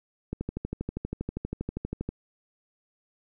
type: click train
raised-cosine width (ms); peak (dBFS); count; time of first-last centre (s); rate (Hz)
3; -18; 23; 0.33-2.09; 12.5
effects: none